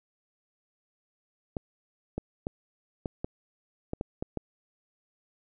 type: clicks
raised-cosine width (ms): 2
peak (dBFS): -18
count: 9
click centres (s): 1.568 / 2.18 / 2.469 / 3.058 / 3.245 / 3.934 / 4.011 / 4.225 / 4.373
effects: none